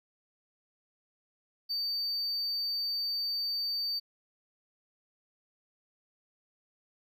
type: tone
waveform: triangle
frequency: 4600 Hz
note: D8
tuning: 37 cents flat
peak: -29 dBFS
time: 1.69-4 s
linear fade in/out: 20 ms
effects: none